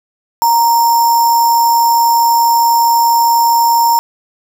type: tone with sample-and-hold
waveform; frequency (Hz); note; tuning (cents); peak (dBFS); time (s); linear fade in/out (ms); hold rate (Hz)
sine; 932.3; A#5; 0; -7; 0.42-3.99; 0; 6300
effects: none